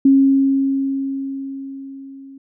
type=tone with level ramp; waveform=sine; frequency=271.8 Hz; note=C#4; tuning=34 cents flat; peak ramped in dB=-7 to -36 dBFS; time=0.05-2.38 s; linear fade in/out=5 ms; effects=none